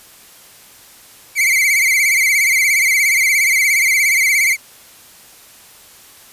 45% pulse tone with vibrato, 2179 Hz, C#7, 30 cents flat, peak -11 dBFS, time 1.35-4.57 s, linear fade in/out 50 ms, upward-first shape sine, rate 17 Hz, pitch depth 110 cents each way, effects white hiss -43 dBFS RMS until 6.32 s + resampled to 32000 Hz

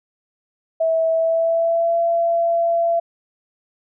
sine tone with pitch glide, 651 to 676.3 Hz, E5 to E5, -22 to +44 cents, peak -15 dBFS, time 0.8-3 s, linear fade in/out 10 ms, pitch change +66 cents, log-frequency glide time 1.11-1.98 s, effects none

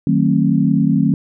sine chord, D# diminished seventh, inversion none, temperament just, 155.56 / 186.68 / 224 / 268.8 Hz, D#3 / F#3 / A3 / C4, 0 / +16 / +31 / +47 cents, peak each -17 dBFS, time 0.07-1.14 s, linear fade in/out 2 ms, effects none

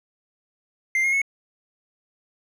triangle tone with pitch steps, 2093 / 2143 / 2195 Hz, C7 / C7 / C#7, 0 / +41 / -18 cents, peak -17 dBFS, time 0.95-1.217 s, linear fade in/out 2 ms, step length 89 ms, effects none

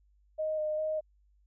sine tone with vibrato, 618 Hz, D#5, 12 cents flat, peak -29 dBFS, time 0.38-1.01 s, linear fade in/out 20 ms, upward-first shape square, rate 2.5 Hz, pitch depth 14 cents each way, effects added 50 Hz sine -63 dBFS peak until 1.46 s

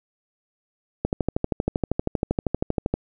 click train, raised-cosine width 2 ms, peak -8 dBFS, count 25, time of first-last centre 1.05-2.94 s, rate 12.7 Hz, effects none

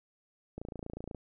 click train, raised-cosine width 2 ms, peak -27 dBFS, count 17, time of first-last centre 0.58-1.147 s, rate 28.2 Hz, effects none

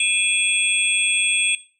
sine tone cluster, 2436 / 2628 / 3367 / 8320 Hz, D#7 / E7 / G#7 / C9, -37 / -6 / +23 / -11 cents, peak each -22 dBFS, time 0-1.55 s, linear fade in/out 2 ms, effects noise-tail reverb RT60 0.4 s tail -19 dB re dry

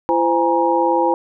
sine tone cluster, 338.8 / 515 / 826 / 944 Hz, E4 / C5 / G#5 / A#5, +48 / -28 / -10 / +22 cents, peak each -19 dBFS, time 0.09-1.14 s, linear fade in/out 0 ms, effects none

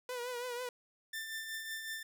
sawtooth tone with vibrato, 491 Hz, B4, 10 cents flat, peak -34 dBFS, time 0.09-0.69 s, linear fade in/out 2 ms, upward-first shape triangle, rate 6.1 Hz, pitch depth 64 cents each way
sawtooth tone with tremolo, 1782 Hz, A6, 22 cents sharp, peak -34 dBFS, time 1.13-2.03 s, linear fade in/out 5 ms, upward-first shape triangle, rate 5.4 Hz, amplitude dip 50%
effects none

